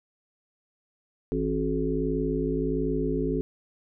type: harmonic tone with a mistuned harmonic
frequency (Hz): 53.5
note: A1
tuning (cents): -48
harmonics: 1 / 3 / 5 / 7 / 8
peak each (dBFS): -32 / -32 / -29 / -31 / -30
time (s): 1.32-3.41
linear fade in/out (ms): 0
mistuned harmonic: 7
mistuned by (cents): -37
effects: none